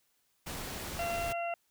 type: noise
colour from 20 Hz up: pink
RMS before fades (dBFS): -40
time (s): 0.46-1.33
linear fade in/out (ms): 10
type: harmonic tone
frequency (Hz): 685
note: F5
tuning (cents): -34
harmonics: 1 / 2 / 3 / 4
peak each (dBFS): -33 / -44 / -47 / -41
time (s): 0.99-1.54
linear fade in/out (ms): 2
effects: white hiss -74 dBFS RMS until 1.7 s